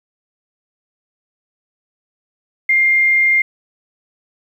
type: tone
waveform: sine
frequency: 2111 Hz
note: C7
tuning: 15 cents sharp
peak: -10 dBFS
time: 2.69-3.42 s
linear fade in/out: 5 ms
effects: 8-bit